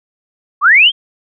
sine linear sweep, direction up, 1054 to 3282 Hz, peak -4 dBFS, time 0.61-0.92 s, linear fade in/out 50 ms, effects none

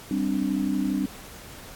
sine chord, G suspended fourth, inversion none, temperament equal, 196 / 261.6 / 293.7 Hz, G3 / C4 / D4, 0 / 0 / 0 cents, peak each -27 dBFS, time 0.11-1.06 s, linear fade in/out 2 ms, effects pink hiss -44 dBFS RMS until 1.75 s + AAC 64 kbps

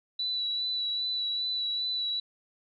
sine tone with vibrato, 3951 Hz, B7, in tune, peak -28 dBFS, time 0.19-2.2 s, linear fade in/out 5 ms, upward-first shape sine, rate 2.5 Hz, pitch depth 20 cents each way, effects none

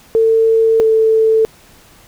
sine tone pair in turn, 448.8 / 442.9 Hz, A4 / A4, +34 / +11 cents, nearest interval unison, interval 23 cents, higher first, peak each -8 dBFS, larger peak neither, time 0.15-0.8 / 0.8-1.45 s, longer neither, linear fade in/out 0 ms, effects pink hiss -45 dBFS RMS until 2.07 s

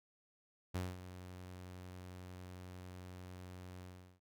sawtooth tone with ADSR envelope, 91.1 Hz, F#2, 26 cents flat, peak -32 dBFS, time 0.74-4.2 s, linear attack 12 ms, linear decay 210 ms, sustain -13 dB, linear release 380 ms, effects none

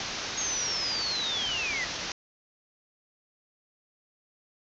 white low-pass noise, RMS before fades -35 dBFS, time 0-2.12 s, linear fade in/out 2 ms, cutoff 6400 Hz, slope 96 dB/octave
sine linear sweep, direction down, 6580 to 1907 Hz, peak -29 dBFS, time 0.37-1.85 s, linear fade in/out 10 ms
effects none

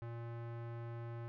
square tone with low-pass filter, 117.1 Hz, A#2, 8 cents sharp, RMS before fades -45 dBFS, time 0.02-1.28 s, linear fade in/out 0 ms, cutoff 1600 Hz, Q 0.92, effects none

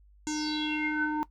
square tone with low-pass filter sweep, 304.1 Hz, D#4, 40 cents flat, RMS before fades -30 dBFS, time 0.27-1.23 s, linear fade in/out 0 ms, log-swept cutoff 7000 to 1000 Hz, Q 8.4, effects noise-tail reverb RT60 0.1 s tail -18 dB re dry + added 50 Hz sine -55 dBFS peak until 1.3 s

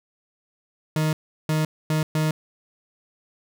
40% pulse tone bursts at uneven times, 155.56 Hz, D#3, in tune, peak -19 dBFS, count 4, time 0.96-1.13 / 1.49-1.65 / 1.9-2.03 / 2.15-2.31 s, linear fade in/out 2 ms, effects none

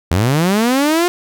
sawtooth linear sweep, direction up, 77.78 to 360 Hz, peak -8 dBFS, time 0.11-1.08 s, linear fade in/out 0 ms, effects none

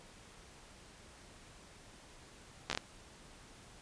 slowing click train, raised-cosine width 0.2 ms, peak -16 dBFS, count 5, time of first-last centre 2.7-2.775 s, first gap 13 ms, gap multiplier 1.25, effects pink hiss -57 dBFS RMS until 3.81 s + resampled to 22050 Hz

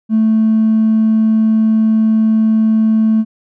sine tone with hard clipping, 220 Hz, A3, in tune, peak -9 dBFS, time 0.09-3.25 s, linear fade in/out 50 ms, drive 1 dB, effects none

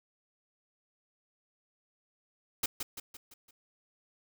white noise with echo, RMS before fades -30 dBFS, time 2.63-2.66 s, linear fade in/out 5 ms, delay 170 ms, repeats 5, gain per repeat -6 dB, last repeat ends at 3.51 s, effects none

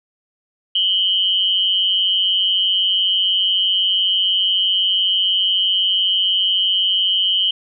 sine tone pair together, 2959 / 3147 Hz, F#7 / G7, -1 / +6 cents, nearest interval minor second, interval 107 cents, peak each -17 dBFS, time 0.75-7.51 s, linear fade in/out 5 ms, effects none

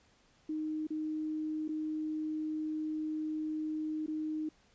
sine tone with dropouts, 310 Hz, D#4, 6 cents flat, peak -33 dBFS, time 0.49-4.49 s, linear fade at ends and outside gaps 5 ms, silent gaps 0.87-0.904 / 1.68-1.689 / 4.063-4.079 s, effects pink hiss -67 dBFS RMS until 4.74 s + resampled to 16000 Hz

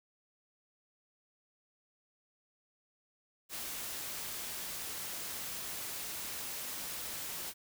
white noise, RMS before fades -41 dBFS, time 3.49-7.54 s, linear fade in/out 50 ms, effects none

